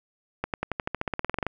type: accelerating click train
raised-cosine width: 0.5 ms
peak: -12 dBFS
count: 17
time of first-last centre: 0.44-1.466 s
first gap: 98 ms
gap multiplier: 0.94
effects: none